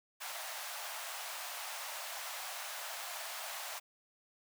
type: high-pass noise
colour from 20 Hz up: pink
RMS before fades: -43 dBFS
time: 0.2-3.8 s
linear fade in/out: 20 ms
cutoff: 620 Hz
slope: 48 dB/octave
effects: none